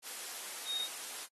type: tone in noise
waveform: sine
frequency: 3729 Hz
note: A#7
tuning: in tune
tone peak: -34 dBFS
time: 0.65-0.88 s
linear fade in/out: 50 ms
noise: white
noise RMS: -43 dBFS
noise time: 0.02-1.28 s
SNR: +6 dB
effects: high-pass 400 Hz 12 dB/octave + AAC 32 kbps